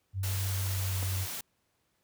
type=tone with pitch glide; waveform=sine; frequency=96 to 93.92 Hz; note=G2 to F#2; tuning=-36 to +26 cents; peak=-29 dBFS; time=0.13-1.27 s; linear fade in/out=50 ms; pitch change=-38 cents; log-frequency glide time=0.64-1.05 s
type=noise; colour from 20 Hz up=white; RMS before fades=-38 dBFS; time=0.23-1.41 s; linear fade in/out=5 ms
type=clicks; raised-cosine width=1 ms; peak=-28 dBFS; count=2; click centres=1.027 / 1.031 s
effects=pink hiss -75 dBFS RMS until 2.03 s + high-pass 60 Hz 12 dB/octave